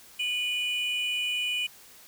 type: tone pair together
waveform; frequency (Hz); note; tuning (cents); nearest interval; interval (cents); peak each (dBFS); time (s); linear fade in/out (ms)
triangle; 2461 / 2960; D#7 / F#7; -20 / 0; minor third; 320; -28; 0.19-1.67; 10
effects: white hiss -52 dBFS RMS until 2.07 s